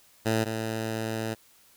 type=tone pair in turn; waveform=10% pulse; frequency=111.5 / 111.5 Hz; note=A2 / A2; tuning=+23 / +23 cents; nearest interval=unison; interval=0 cents; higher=neither; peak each=-15 / -21 dBFS; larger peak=first; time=0.25-0.45 / 0.45-1.35 s; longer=second; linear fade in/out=20 ms; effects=white hiss -59 dBFS RMS until 1.76 s